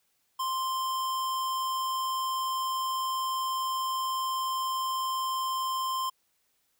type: tone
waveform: square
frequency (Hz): 1046.5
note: C6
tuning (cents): 0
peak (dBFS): -29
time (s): 0.39-6.1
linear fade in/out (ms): 10
effects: white hiss -73 dBFS RMS until 6.79 s